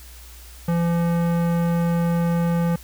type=tone with tanh clipping; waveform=sine; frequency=170 Hz; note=F3; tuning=46 cents flat; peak=-20 dBFS; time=0.68-2.76 s; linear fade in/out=5 ms; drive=18 dB; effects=added 60 Hz sine -41 dBFS peak until 2.83 s + white hiss -46 dBFS RMS until 2.83 s